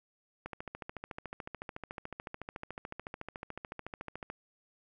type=click train; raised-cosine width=0.5 ms; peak=-25 dBFS; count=54; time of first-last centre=0.46-4.301 s; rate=13.8 Hz; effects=none